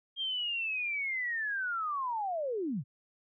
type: linear sweep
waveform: sine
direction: down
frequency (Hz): 3222 to 108.9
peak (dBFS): -31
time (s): 0.16-2.84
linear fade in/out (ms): 50
effects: none